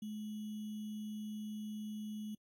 sine tone with sample-and-hold, 212.5 Hz, G#3, 40 cents sharp, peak -40 dBFS, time 0.02-2.35 s, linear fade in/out 5 ms, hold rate 3150 Hz, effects AAC 64 kbps

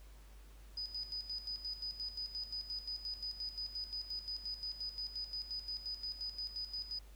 sine tone with tremolo, 4978 Hz, D#8, in tune, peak -38 dBFS, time 0.77-6.99 s, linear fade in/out 5 ms, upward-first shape square, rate 5.7 Hz, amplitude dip 70%, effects added 50 Hz sine -53 dBFS peak until 7.15 s + pink hiss -65 dBFS RMS until 7.15 s

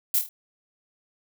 violet noise with echo, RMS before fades -22 dBFS, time 0.14-0.19 s, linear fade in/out 2 ms, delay 25 ms, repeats 4, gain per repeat -6 dB, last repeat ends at 0.29 s, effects none

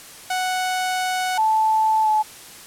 sawtooth tone, 740 Hz, F#5, in tune, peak -17 dBFS, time 0.3-1.38 s, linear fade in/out 5 ms
sine tone with pitch glide, 875 to 860 Hz, A5 to A5, -10 to -40 cents, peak -15 dBFS, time 1.37-2.23 s, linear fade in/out 20 ms, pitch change -30 cents, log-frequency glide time 2.03-2.08 s
effects white hiss -41 dBFS RMS until 2.66 s + low-pass 12000 Hz 12 dB/octave

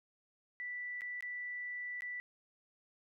sine tone with dropouts, 1970 Hz, B6, 5 cents flat, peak -39 dBFS, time 0.6-2.2 s, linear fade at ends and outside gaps 0 ms, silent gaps 1.009-1.018 / 1.207-1.225 / 2.007-2.021 s, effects none

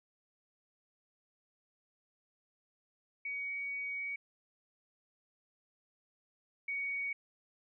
sine tone pair in turn, 2251 / 2241 Hz, C#7 / C#7, +26 / +18 cents, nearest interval unison, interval 8 cents, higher first, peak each -36 / -34 dBFS, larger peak second, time 3.25-4.16 / 6.68-7.13 s, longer first, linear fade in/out 5 ms, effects none

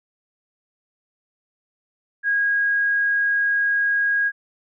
sine tone, 1640 Hz, G#6, 22 cents flat, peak -17 dBFS, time 2.23-4.32 s, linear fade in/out 50 ms, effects none

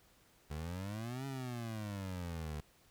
25% pulse exponential two-way sweep, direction up then down, 73.42 to 138.1 to 73.42 Hz, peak -36 dBFS, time 0.5-2.61 s, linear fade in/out 10 ms, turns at 1.26 s, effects pink hiss -67 dBFS RMS until 2.9 s

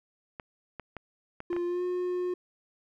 clicks, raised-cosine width 0.5 ms, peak -24 dBFS, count 6, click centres 0.398 / 0.797 / 0.967 / 1.404 / 1.53 / 1.565 s
triangle tone with pitch glide, 349.2 to 359.8 Hz, F4 to F#4, 0 to -48 cents, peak -26 dBFS, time 1.5-2.34 s, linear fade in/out 5 ms, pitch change +52 cents, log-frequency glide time 1.66-1.83 s
effects none

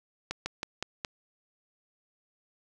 slowing click train, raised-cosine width 0.2 ms, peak -15 dBFS, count 5, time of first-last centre 0.31-1.048 s, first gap 150 ms, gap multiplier 1.14, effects none

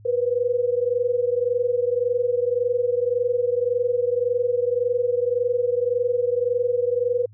sine tone pair together, 480.2 / 502 Hz, B4 / B4, -49 / +28 cents, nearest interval minor second, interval 77 cents, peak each -21 / -23 dBFS, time 0.05-7.26 s, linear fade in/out 10 ms, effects added 105 Hz sine -45 dBFS peak until 7.33 s

